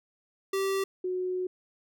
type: tone pair in turn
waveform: square / sine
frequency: 388.5 / 366.7 Hz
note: G4 / F#4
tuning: -16 / -15 cents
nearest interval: minor second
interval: 99 cents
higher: first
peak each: -27 / -28 dBFS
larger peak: first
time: 0.53-0.84 / 1.04-1.47 s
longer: second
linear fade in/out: 5 ms
effects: none